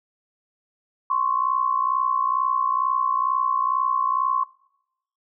sine tone pair together, 1046.5 / 1108.7 Hz, C6 / C#6, 0 / 0 cents, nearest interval minor second, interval 100 cents, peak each -22 dBFS, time 1.1-4.44 s, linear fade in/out 5 ms, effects noise-tail reverb RT60 0.8 s tail -23 dB re dry

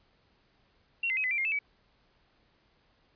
sine tone with pitch steps, 2739 / 2065 / 2542 / 2016 / 2355 / 2126 / 2629 / 2282 Hz, F7 / C7 / D#7 / B6 / D7 / C7 / E7 / C#7, -34 / -23 / +36 / +35 / +4 / +27 / -5 / +50 cents, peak -27 dBFS, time 1.03-1.59 s, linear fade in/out 5 ms, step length 70 ms, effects pink hiss -68 dBFS RMS until 3.15 s + resampled to 11025 Hz

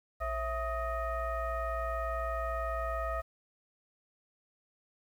sine tone with frequency modulation, 658 Hz, E5, 3 cents flat, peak -31 dBFS, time 0.2-3.22 s, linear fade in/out 20 ms, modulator 599 Hz, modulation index 1.4, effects 10-bit

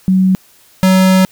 sine / square tone pair in turn, 187.7 / 187.7 Hz, F#3 / F#3, +25 / +25 cents, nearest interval unison, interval 0 cents, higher neither, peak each -7 dBFS, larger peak neither, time 0.08-0.35 / 0.83-1.25 s, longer second, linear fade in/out 0 ms, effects white hiss -47 dBFS RMS until 1.31 s

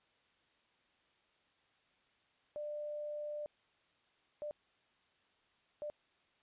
sine tone bursts at uneven times, 595 Hz, D5, 22 cents sharp, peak -39 dBFS, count 3, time 2.56-3.46 / 4.42-4.51 / 5.82-5.9 s, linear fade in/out 0 ms, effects white hiss -73 dBFS RMS until 6.42 s + resampled to 8000 Hz

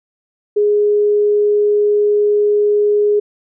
sine tone, 415.3 Hz, G#4, in tune, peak -10 dBFS, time 0.56-3.2 s, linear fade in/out 10 ms, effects none

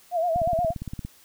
sine tone with vibrato, 679 Hz, F5, 49 cents flat, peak -21 dBFS, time 0.11-0.74 s, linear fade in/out 50 ms, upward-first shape sine, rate 8.4 Hz, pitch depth 98 cents each way
click train, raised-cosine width 5 ms, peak -20 dBFS, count 13, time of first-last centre 0.36-1.05 s, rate 17.4 Hz
effects white hiss -55 dBFS RMS until 1.24 s

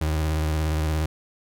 35% pulse tone with vibrato, 77.78 Hz, D#2, in tune, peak -20 dBFS, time 0.01-1.06 s, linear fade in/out 5 ms, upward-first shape sine, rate 17 Hz, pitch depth 47 cents each way, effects none

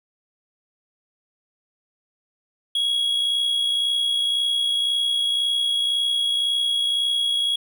triangle tone with amplitude modulation, 3322 Hz, G#7, in tune, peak -16 dBFS, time 2.75-7.56 s, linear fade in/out 5 ms, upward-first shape sine, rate 61.9 Hz, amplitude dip 40%, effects none

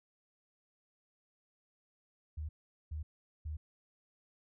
sine tone bursts, 76.9 Hz, D#2, 20 cents flat, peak -37 dBFS, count 3, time 2.37-3.57 s, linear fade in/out 10 ms, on 120 ms, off 420 ms, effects none

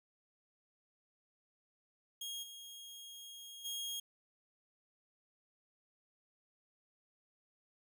sawtooth tone with level steps, 3263 Hz, G#7, 31 cents flat, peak -38 / -46 / -36 dBFS, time 2.21-4 s, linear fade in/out 5 ms, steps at 2.42 / 3.64 s, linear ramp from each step 20 ms, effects none

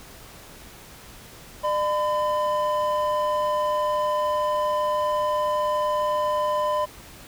triangle tone pair together, 601.1 / 1011 Hz, D5 / B5, +40 / +40 cents, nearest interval major sixth, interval 900 cents, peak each -22 dBFS, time 1.63-6.86 s, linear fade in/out 20 ms, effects pink hiss -45 dBFS RMS until 7.27 s

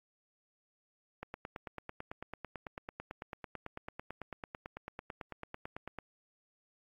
click train, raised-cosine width 0.5 ms, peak -26 dBFS, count 44, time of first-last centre 1.23-5.987 s, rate 9.04 Hz, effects AAC 32 kbps

